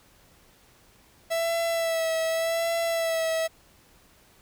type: tone with vibrato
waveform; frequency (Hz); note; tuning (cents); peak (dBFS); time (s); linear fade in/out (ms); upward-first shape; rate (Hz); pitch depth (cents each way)
45% pulse; 659.3; E5; 0; -24; 1.3-3.48; 20; sine; 0.86; 30
effects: pink hiss -58 dBFS RMS until 4.41 s